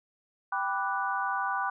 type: chord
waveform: sine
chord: G major seventh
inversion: none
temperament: equal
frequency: 784 / 987.8 / 1174.7 / 1480 Hz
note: G5 / B5 / D6 / F#6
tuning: 0 / 0 / 0 / 0 cents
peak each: -33 dBFS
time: 0.52-1.7 s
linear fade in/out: 5 ms
effects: none